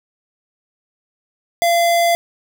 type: tone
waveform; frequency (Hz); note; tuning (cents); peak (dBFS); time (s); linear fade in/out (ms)
square; 684; F5; -36; -13; 1.62-2.15; 0
effects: none